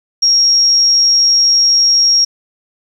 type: tone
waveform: sine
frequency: 5588 Hz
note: F8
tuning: in tune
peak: -7 dBFS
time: 0.22-2.25 s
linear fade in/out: 10 ms
effects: 7-bit